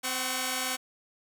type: tone cluster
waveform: 5% pulse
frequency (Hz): 258.3 / 753 / 1106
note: C4 / F#5 / C#6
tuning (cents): -22 / +30 / -4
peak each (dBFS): -22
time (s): 0.03-0.77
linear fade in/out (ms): 20
effects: none

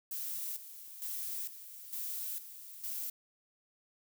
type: noise with tremolo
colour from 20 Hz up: violet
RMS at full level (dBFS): -39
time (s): 0.11-3.1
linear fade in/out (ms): 5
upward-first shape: square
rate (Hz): 1.1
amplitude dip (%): 70
effects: none

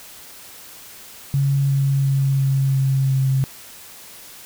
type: tone with pitch steps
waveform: sine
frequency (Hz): 138.59 / 137.55 / 136.52 / 135.5 / 134.49 / 133.48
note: C#3 / C#3 / C#3 / C#3 / C3 / C3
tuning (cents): 0 / -13 / -26 / -39 / +48 / +35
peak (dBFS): -15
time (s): 1.34-3.44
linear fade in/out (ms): 0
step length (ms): 350
effects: white hiss -41 dBFS RMS until 4.45 s

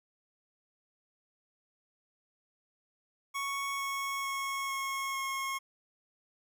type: tone with pitch steps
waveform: 25% pulse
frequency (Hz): 1108.7 / 1102.3 / 1096 / 1089.7 / 1083.4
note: C#6 / C#6 / C#6 / C#6 / C#6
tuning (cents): 0 / -10 / -20 / -30 / -40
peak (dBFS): -29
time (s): 3.34-5.59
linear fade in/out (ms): 20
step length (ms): 450
effects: none

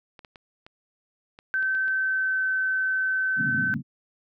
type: clicks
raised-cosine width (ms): 0.3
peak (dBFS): -29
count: 8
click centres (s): 0.192 / 0.248 / 0.358 / 0.665 / 1.389 / 1.627 / 1.75 / 1.881
type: tone with pitch glide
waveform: sine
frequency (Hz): 1541 to 1531.2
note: G6 to G6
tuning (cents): -30 to -41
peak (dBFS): -22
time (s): 1.54-3.74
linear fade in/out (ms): 0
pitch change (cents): -11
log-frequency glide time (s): 1.95-2.45
type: band-pass noise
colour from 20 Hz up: white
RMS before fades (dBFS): -31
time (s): 3.36-3.83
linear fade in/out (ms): 50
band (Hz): 100 to 280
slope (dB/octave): 96
effects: none

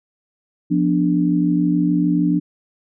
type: chord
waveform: sine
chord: B diminished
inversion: second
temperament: equal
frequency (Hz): 174.61 / 246.9 / 293.7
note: F3 / B3 / D4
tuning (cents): 0 / 0 / 0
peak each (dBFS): -18 / -23 / -17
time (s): 0.7-2.4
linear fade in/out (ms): 20
effects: none

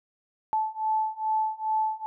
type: beating tone pair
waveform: sine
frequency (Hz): 870 / 872.4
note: A5 / A5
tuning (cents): -20 / -15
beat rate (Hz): 2.4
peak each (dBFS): -28 / -27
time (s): 0.53-2.06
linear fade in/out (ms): 0
effects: none

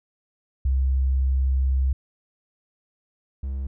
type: tone pair in turn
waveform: sine / triangle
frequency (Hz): 66 / 67.23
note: C2 / C2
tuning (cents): +16 / +48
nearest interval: unison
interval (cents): 32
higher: second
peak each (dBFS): -18 / -24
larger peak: first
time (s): 0.65-1.93 / 3.43-3.67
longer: first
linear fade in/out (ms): 5
effects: none

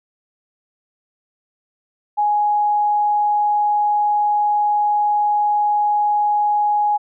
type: tone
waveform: sine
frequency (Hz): 833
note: G#5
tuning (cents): +5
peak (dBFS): -14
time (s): 2.17-6.98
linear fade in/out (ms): 20
effects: none

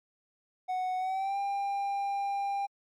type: tone with pitch glide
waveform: triangle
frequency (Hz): 740 to 797.7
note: F#5 to G5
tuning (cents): 0 to +30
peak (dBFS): -27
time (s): 0.68-2.67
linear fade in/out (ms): 20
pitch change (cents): +130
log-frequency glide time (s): 0.98-1.38
effects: MP3 64 kbps

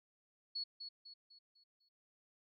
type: tone with echo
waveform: sine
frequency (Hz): 4381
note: C#8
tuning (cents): -21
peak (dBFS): -38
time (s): 0.55-0.64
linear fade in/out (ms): 10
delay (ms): 250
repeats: 5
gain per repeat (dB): -7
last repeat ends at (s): 1.89
effects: none

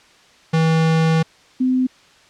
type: tone pair in turn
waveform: square / sine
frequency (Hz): 161.4 / 256.2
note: E3 / C4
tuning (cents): -36 / -36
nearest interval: minor sixth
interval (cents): 800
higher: second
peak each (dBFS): -14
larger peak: neither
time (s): 0.53-1.23 / 1.6-1.87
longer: first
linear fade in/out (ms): 10
effects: white hiss -50 dBFS RMS until 2.29 s + low-pass 5000 Hz 12 dB/octave

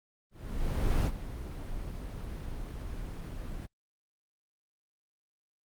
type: noise with ADSR envelope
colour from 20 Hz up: brown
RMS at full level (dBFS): -25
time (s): 0.31-3.67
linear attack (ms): 750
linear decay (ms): 49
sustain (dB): -13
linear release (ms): 19
effects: Opus 24 kbps

